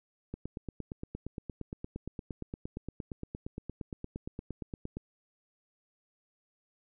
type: click train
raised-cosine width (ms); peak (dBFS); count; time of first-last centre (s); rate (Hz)
3; -25; 41; 0.34-4.97; 8.64
effects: none